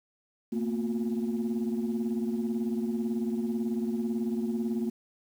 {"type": "tone cluster", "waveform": "sine", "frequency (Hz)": [225.9, 244, 359.8], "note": ["A3", "B3", "F#4"], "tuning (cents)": [46, -21, -48], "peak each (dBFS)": [-28, -33, -34], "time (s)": [0.52, 4.9], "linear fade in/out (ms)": 10, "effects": ["tanh soft clip ceiling -22 dBFS", "9-bit"]}